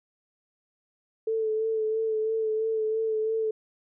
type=tone with vibrato; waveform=sine; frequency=440 Hz; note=A4; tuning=in tune; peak=-24 dBFS; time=1.27-3.51 s; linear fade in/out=5 ms; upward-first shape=sine; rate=3 Hz; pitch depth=26 cents each way; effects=none